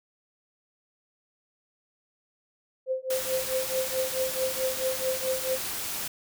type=tone with tremolo; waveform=sine; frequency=520 Hz; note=C5; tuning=11 cents flat; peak=-23 dBFS; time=2.86-5.59 s; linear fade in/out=50 ms; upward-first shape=triangle; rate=4.6 Hz; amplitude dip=100%
type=noise; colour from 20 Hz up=white; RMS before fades=-33 dBFS; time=3.1-6.08 s; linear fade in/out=5 ms
effects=none